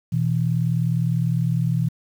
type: tone pair together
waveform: sine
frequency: 123.47 / 163.34 Hz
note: B2 / E3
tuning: 0 / -16 cents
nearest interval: perfect fourth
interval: 484 cents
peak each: -21 dBFS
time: 0.12-1.89 s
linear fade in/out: 10 ms
effects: 8-bit